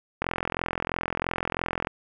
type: click train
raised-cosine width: 0.5 ms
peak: -11 dBFS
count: 72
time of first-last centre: 0.22-1.871 s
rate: 43 Hz
effects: none